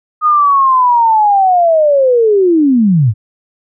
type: linear sweep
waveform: sine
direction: down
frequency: 1244.5 to 96.6 Hz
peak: -6 dBFS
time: 0.21-3.14 s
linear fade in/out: 50 ms
effects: none